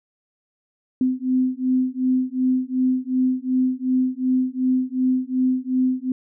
sine beating tone pair, 255.2 / 257.9 Hz, C4 / C4, -43 / -25 cents, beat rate 2.7 Hz, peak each -21 dBFS, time 1.01-6.12 s, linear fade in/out 2 ms, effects none

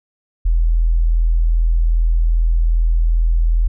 sine tone, 41.26 Hz, E1, 2 cents sharp, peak -11 dBFS, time 0.45-3.68 s, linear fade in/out 10 ms, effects none

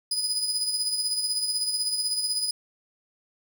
30% pulse tone with tremolo, 4977 Hz, D#8, in tune, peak -20 dBFS, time 0.11-2.51 s, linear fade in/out 5 ms, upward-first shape sine, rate 16 Hz, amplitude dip 50%, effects none

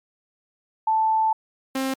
sine / sawtooth tone pair in turn, 880 / 265.7 Hz, A5 / C4, 0 / +27 cents, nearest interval octave + major sixth, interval 2073 cents, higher first, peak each -17 / -19 dBFS, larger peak first, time 0.87-1.33 / 1.75-1.94 s, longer first, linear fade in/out 5 ms, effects MP3 96 kbps

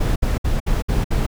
brown noise bursts, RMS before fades -18 dBFS, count 6, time 0-1.265 s, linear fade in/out 10 ms, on 160 ms, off 61 ms, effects none

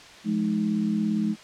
sine tone cluster, 174.7 / 212.3 / 312.5 Hz, F3 / G#3 / D#4, +1 / +38 / +8 cents, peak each -31 / -23 / -31 dBFS, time 0.24-1.36 s, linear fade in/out 50 ms, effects white hiss -46 dBFS RMS until 1.43 s + low-pass 5000 Hz 12 dB/octave

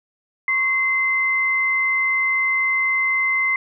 sine tone pair together, 1091.7 / 2068 Hz, C#6 / C7, -27 / -21 cents, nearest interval major seventh, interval 1106 cents, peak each -27 / -17 dBFS, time 0.48-3.56 s, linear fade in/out 2 ms, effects none

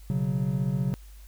triangle chord, B suspended second, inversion none, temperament just, 123.47 / 138.9 / 185.21 Hz, B2 / C#3 / F#3, 0 / +4 / +2 cents, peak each -29 / -25 / -27 dBFS, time 0.1-0.94 s, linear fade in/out 0 ms, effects added 50 Hz sine -44 dBFS peak until 1.27 s + white hiss -58 dBFS RMS until 1.27 s

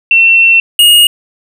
sine / square tone pair in turn, 2703 / 2864 Hz, E7 / F7, +43 / +43 cents, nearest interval minor second, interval 100 cents, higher second, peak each -3 dBFS, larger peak neither, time 0.11-0.6 / 0.79-1.07 s, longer first, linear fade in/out 2 ms, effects none

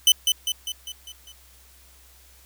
sawtooth tone with echo, 3027 Hz, F#7, 39 cents sharp, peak -9 dBFS, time 0.07-0.12 s, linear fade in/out 2 ms, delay 200 ms, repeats 6, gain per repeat -5 dB, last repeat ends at 1.32 s, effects added 64 Hz sine -54 dBFS peak until 2.45 s + white hiss -54 dBFS RMS until 2.45 s

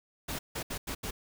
pink noise bursts at uneven times, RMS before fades -36 dBFS, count 5, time 0.28-0.39 / 0.55-0.63 / 0.7-0.78 / 0.87-0.95 / 1.03-1.11 s, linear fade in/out 10 ms, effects none

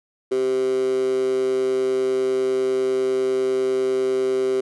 15% pulse tone with high-pass filter, 130 Hz, C3, 11 cents flat, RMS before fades -21 dBFS, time 0.31-4.61 s, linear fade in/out 10 ms, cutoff 370 Hz, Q 9.3, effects resampled to 24000 Hz

